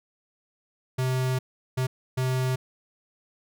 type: tone bursts at uneven times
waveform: square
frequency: 129.1 Hz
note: C3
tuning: 23 cents flat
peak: -24 dBFS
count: 3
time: 0.98-1.39 / 1.77-1.87 / 2.17-2.56 s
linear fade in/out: 10 ms
effects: none